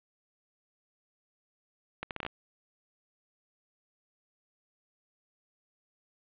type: accelerating click train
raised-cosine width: 0.3 ms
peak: -18 dBFS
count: 7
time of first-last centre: 2.03-2.265 s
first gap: 78 ms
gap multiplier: 0.71
effects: resampled to 8000 Hz + 8-bit